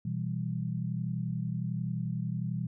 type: chord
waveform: sine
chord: E minor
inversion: second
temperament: equal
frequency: 123.47 / 164.81 / 196 Hz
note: B2 / E3 / G3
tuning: 0 / 0 / 0 cents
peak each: -34 / -34 / -37 dBFS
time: 0.05-2.67 s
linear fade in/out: 5 ms
effects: none